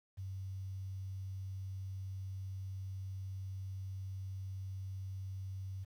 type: tone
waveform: sine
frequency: 95.6 Hz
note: G2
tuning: 43 cents flat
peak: -40 dBFS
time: 0.17-5.85 s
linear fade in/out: 20 ms
effects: 11-bit